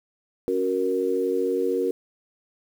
sine chord, F# major, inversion second, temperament equal, 277.2 / 370 / 466.2 Hz, C#4 / F#4 / A#4, 0 / 0 / 0 cents, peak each -29 / -25 / -24 dBFS, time 0.48-1.91 s, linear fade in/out 0 ms, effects 8-bit

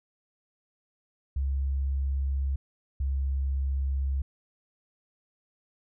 sine tone pair in turn, 68.1 / 67.81 Hz, C#2 / C#2, -30 / -38 cents, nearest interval unison, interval 8 cents, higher first, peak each -25 dBFS, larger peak neither, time 1.36-2.56 / 3-4.22 s, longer second, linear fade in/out 5 ms, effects none

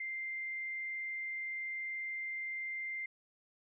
sine tone, 2093 Hz, C7, in tune, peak -37 dBFS, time 0-3.06 s, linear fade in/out 5 ms, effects none

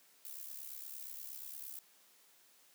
violet noise with amplitude modulation, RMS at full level -44 dBFS, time 0.25-1.79 s, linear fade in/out 0 ms, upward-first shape sine, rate 68.6 Hz, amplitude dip 75%, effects white hiss -66 dBFS RMS until 2.74 s + high-pass 200 Hz 12 dB/octave

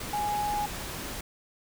sine tone in noise, 830.6 Hz, G#5, in tune, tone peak -27 dBFS, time 0.13-0.66 s, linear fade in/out 5 ms, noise pink, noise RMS -37 dBFS, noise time 0-1.21 s, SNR +7 dB, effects none

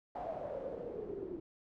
white noise with low-pass filter sweep, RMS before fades -42 dBFS, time 0.15-1.4 s, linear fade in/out 5 ms, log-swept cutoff 730 to 340 Hz, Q 8.8, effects none

